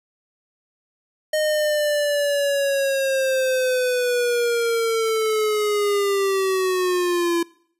square linear sweep, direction down, 618 to 337.8 Hz, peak -19 dBFS, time 1.33-7.43 s, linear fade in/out 5 ms, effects noise-tail reverb RT60 0.6 s tail -23 dB re dry + resampled to 32000 Hz

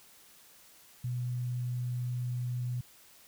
sine tone, 123.47 Hz, B2, in tune, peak -31 dBFS, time 1.04-2.81 s, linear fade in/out 5 ms, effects white hiss -58 dBFS RMS until 3.27 s

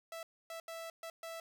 sawtooth tone bursts at uneven times, 659.3 Hz, E5, in tune, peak -39 dBFS, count 5, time 0.12-0.23 / 0.5-0.6 / 0.68-0.9 / 1.03-1.1 / 1.23-1.4 s, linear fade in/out 2 ms, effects none

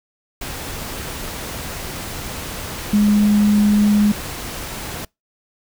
sine tone in noise, 207.7 Hz, G#3, in tune, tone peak -11 dBFS, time 2.93-4.12 s, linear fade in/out 5 ms, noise pink, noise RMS -29 dBFS, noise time 0.41-5.05 s, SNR +15 dB, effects noise-tail reverb RT60 0.2 s tail -26 dB re dry

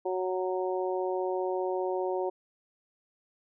harmonic tone, 185 Hz, F#3, in tune, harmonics 2 / 3 / 4 / 5, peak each -30 / -34 / -36 / -38 dBFS, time 0.05-2.3 s, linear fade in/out 10 ms, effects none

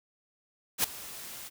white noise with ADSR envelope, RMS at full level -24 dBFS, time 0.78-1.5 s, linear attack 59 ms, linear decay 6 ms, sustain -19 dB, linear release 32 ms, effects none

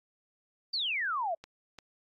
sine exponential sweep, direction down, 4768 to 626 Hz, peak -29 dBFS, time 0.73-1.35 s, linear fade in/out 10 ms
clicks, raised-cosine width 0.2 ms, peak -28 dBFS, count 2, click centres 1.44 / 1.787 s
effects AAC 32 kbps

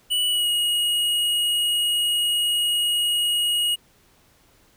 square tone with pitch glide, 2952 to 2886 Hz, F#7 to F#7, -5 to -44 cents, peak -20 dBFS, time 0.1-3.76 s, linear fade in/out 20 ms, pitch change -39 cents, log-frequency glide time 0.29-0.48 s, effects pink hiss -58 dBFS RMS until 4.76 s

